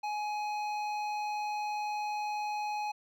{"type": "tone with hard clipping", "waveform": "sine", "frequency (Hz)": 839, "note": "G#5", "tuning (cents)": 17, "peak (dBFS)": -34, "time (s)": [0.03, 2.92], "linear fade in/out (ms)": 10, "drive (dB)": 11, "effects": []}